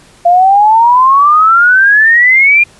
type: exponential sweep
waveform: sine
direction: up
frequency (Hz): 684 to 2428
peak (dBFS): -3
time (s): 0.25-2.64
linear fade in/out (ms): 10
effects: pink hiss -42 dBFS RMS until 2.79 s + resampled to 24000 Hz